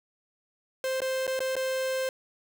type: tone with dropouts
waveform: 45% pulse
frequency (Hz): 523.3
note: C5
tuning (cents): 0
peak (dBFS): -27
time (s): 0.84-2.09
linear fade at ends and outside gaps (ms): 1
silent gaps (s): 1.004-1.018 / 1.268-1.277 / 1.392-1.404 / 1.555-1.565
effects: none